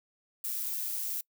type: noise with amplitude modulation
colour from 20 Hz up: violet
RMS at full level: -33 dBFS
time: 0.44-1.21 s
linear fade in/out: 5 ms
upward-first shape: sine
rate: 118 Hz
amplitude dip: 30%
effects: noise-tail reverb RT60 0.1 s tail -25 dB re dry